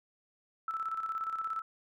sine tone with tremolo, 1318.5 Hz, E6, in tune, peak -31 dBFS, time 0.68-1.62 s, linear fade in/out 2 ms, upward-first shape square, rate 17 Hz, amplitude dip 55%, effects none

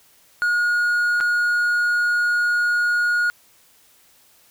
triangle tone with dropouts, 1440 Hz, F#6, 47 cents flat, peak -15 dBFS, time 0.42-3.3 s, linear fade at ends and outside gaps 0 ms, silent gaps 1.203-1.209 s, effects white hiss -55 dBFS RMS until 4.5 s

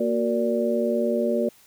harmonic tone with a mistuned harmonic, 116.54 Hz, A#2, in tune, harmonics 2 / 3 / 4 / 5, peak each -25 / -27 / -27 / -25 dBFS, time 0-1.49 s, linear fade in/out 5 ms, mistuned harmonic 3, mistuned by +96 cents, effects white hiss -55 dBFS RMS until 1.66 s

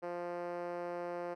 5% pulse tone with band-pass filter, 174.61 Hz, F3, in tune, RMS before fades -40 dBFS, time 0.02-1.35 s, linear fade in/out 20 ms, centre 470 Hz, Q 2, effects none

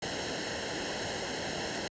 pink noise with comb filter, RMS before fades -35 dBFS, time 0.02-1.88 s, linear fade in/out 5 ms, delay 0.84 ms, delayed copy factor -0.75, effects high-pass 60 Hz 12 dB/octave + resampled to 16000 Hz

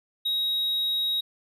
triangle tone, 3800 Hz, A#7, 33 cents sharp, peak -22 dBFS, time 0.25-1.21 s, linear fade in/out 10 ms, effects none

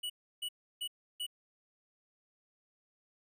square tone bursts, 2940 Hz, F#7, 12 cents flat, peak -36 dBFS, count 4, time 0.03-1.266 s, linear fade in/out 10 ms, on 69 ms, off 320 ms, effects none

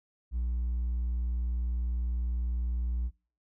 triangle tone with hard clipping, 60 Hz, B1, 49 cents flat, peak -27 dBFS, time 0.31-3.11 s, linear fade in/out 50 ms, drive 1 dB, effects noise-tail reverb RT60 0.4 s tail -24 dB re dry

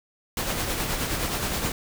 pink noise with tremolo, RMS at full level -26 dBFS, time 0.37-1.72 s, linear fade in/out 2 ms, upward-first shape sine, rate 9.5 Hz, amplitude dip 40%, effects none

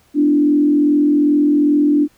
sine tone with frequency modulation, 293.7 Hz, D4, in tune, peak -10 dBFS, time 0.14-2.08 s, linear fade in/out 50 ms, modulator 42.5 Hz, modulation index 0.57, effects pink hiss -55 dBFS RMS until 2.17 s

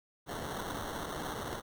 white noise with sample-and-hold, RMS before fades -39 dBFS, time 0.26-1.62 s, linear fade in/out 50 ms, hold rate 2450 Hz, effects none

